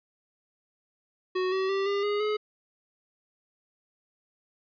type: tone with pitch steps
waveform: square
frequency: 370 / 380.2 / 390.6 / 401.4 / 412.4 / 423.8 Hz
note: F#4 / F#4 / G4 / G4 / G#4 / G#4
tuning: 0 / +47 / -6 / +41 / -12 / +35 cents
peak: -26 dBFS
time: 1.35-2.37 s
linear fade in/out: 10 ms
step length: 170 ms
effects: resampled to 11025 Hz